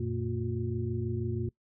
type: tone cluster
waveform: sine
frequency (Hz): 91.4 / 117.6 / 227.9 / 358.3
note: F#2 / A#2 / A#3 / F4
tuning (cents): -21 / +16 / -39 / +44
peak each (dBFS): -35 / -33 / -38 / -36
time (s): 0-1.49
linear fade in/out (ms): 5
effects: noise-tail reverb RT60 0.1 s tail -22 dB re dry